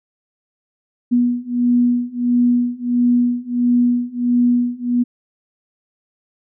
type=beating tone pair; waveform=sine; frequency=242.4 / 243.9 Hz; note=B3 / B3; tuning=-32 / -21 cents; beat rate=1.5 Hz; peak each=-17 / -16 dBFS; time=1.11-5.04 s; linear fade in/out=20 ms; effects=none